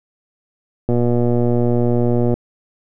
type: click train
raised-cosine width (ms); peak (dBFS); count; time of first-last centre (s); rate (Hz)
2; -5; 175; 0.89-2.34; 120
effects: none